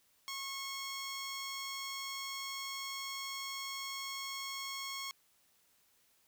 10% pulse tone, 1092 Hz, C#6, 26 cents flat, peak -31 dBFS, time 0.28-5.11 s, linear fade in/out 0 ms, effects white hiss -71 dBFS RMS until 6.27 s

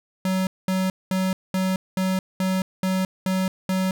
square tone bursts, 187.7 Hz, F#3, 25 cents sharp, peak -21 dBFS, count 9, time 0.25-3.91 s, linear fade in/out 2 ms, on 220 ms, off 210 ms, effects none

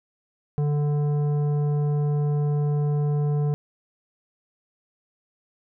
triangle tone with tanh clipping, 146.83 Hz, D3, in tune, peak -22 dBFS, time 0.58-3.54 s, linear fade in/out 0 ms, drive 15 dB, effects none

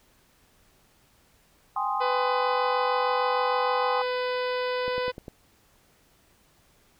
sine chord, Ab major seventh, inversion third, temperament equal, 784 / 830.6 / 1046.5 / 1244.5 Hz, G5 / Ab5 / C6 / Eb6, 0 / 0 / 0 / 0 cents, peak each -31 / -30 / -29 / -32 dBFS, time 1.76-4.02 s, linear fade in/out 5 ms
harmonic tone, 500 Hz, B4, 21 cents sharp, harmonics 1 / 2 / 3 / 4 / 5 / 6 / 7 / 8 / 9 / 10, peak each -27 / -33 / -37 / -39 / -41 / -43 / -44 / -45 / -46 / -47 dBFS, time 2-5.12 s, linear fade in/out 20 ms
click train, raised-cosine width 2 ms, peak -25 dBFS, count 5, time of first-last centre 4.88-5.282 s, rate 9.96 Hz
effects pink hiss -62 dBFS RMS until 6.99 s

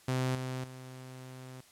sawtooth tone with level steps, 129 Hz, C3, 24 cents flat, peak -25 / -31 / -41 dBFS, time 0.08-1.61 s, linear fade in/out 5 ms, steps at 0.35 / 0.64 s, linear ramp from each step 2 ms, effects white hiss -60 dBFS RMS until 1.71 s + low-pass 11000 Hz 12 dB/octave

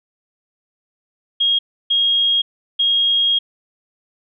sine tone bursts at uneven times, 3265 Hz, G#7, 30 cents flat, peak -13 dBFS, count 3, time 1.4-1.59 / 1.9-2.42 / 2.79-3.39 s, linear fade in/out 10 ms, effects none

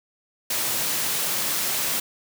white high-pass noise, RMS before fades -25 dBFS, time 0.5-2 s, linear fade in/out 5 ms, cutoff 100 Hz, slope 48 dB/octave, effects none

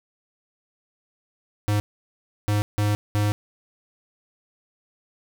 square tone bursts at uneven times, 104.1 Hz, G#2, 5 cents sharp, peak -20 dBFS, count 4, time 1.68-1.8 / 2.48-2.62 / 2.78-2.95 / 3.15-3.32 s, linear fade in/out 0 ms, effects none

